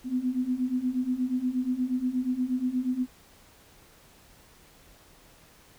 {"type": "beating tone pair", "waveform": "sine", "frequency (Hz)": [247.9, 256.3], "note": ["B3", "C4"], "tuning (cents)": [7, -36], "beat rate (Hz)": 8.4, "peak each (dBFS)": [-30, -27], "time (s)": [0.04, 3.07], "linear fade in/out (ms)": 50, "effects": ["pink hiss -56 dBFS RMS until 5.78 s"]}